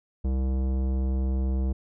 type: tone with tanh clipping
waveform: sine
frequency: 65.41 Hz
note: C2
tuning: in tune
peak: -25 dBFS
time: 0.24-1.73 s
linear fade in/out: 10 ms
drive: 16 dB
effects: none